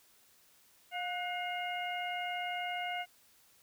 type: harmonic tone with a mistuned harmonic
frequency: 712 Hz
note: F5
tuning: 33 cents sharp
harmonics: 1 / 2 / 3 / 4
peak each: -37 / -44 / -40 / -43 dBFS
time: 0.91-3.06 s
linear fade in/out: 50 ms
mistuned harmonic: 2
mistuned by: +68 cents
effects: white hiss -65 dBFS RMS until 3.62 s